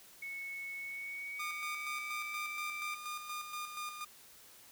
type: tone with pitch glide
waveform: sine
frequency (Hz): 2206 to 2337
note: C#7 to D7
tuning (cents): -9 to -9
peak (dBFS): -40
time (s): 0.22-2.95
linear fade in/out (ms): 5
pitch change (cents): +100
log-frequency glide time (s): 0.77-2.59
type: tone with tremolo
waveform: sawtooth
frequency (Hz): 1213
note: D#6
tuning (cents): -44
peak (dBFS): -35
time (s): 1.39-4.05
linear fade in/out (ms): 10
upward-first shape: square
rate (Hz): 4.2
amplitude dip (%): 50
effects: white hiss -58 dBFS RMS until 4.71 s